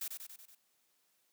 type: noise with echo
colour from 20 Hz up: blue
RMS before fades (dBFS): -39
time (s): 0.01-0.08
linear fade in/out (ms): 5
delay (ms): 94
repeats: 5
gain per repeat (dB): -4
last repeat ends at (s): 0.55
effects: white hiss -75 dBFS RMS until 1.32 s + high-pass 150 Hz 12 dB/octave